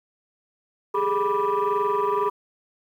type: tone cluster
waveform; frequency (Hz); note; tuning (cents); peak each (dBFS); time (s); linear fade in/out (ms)
sine; 404 / 425.8 / 983 / 1176; G#4 / G#4 / B5 / D6; -48 / +43 / -8 / +2; -24 / -26 / -23 / -26; 0.94-2.3; 10
effects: tanh soft clip ceiling -15 dBFS + 9-bit